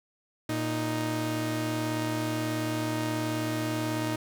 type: tone pair together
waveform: sawtooth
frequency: 116.54 / 311.1 Hz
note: A#2 / D#4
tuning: 0 / 0 cents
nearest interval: octave + perfect fourth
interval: 1700 cents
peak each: -28 / -26 dBFS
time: 0.49-4.16 s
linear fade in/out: 5 ms
effects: none